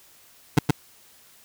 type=tone with echo; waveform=25% pulse; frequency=147.6 Hz; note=D3; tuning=9 cents sharp; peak=-9 dBFS; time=0.57-0.59 s; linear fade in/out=5 ms; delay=120 ms; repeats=1; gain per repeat=-2 dB; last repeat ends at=0.71 s; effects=white hiss -54 dBFS RMS until 1.44 s